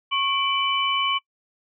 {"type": "tone cluster", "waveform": "sine", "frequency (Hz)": [1098, 2328, 2994], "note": ["C#6", "D7", "F#7"], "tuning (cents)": [-17, -16, 20], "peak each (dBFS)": [-24, -27, -24], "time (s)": [0.11, 1.19], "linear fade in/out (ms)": 20, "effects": ["noise-tail reverb RT60 0.1 s tail -24 dB re dry"]}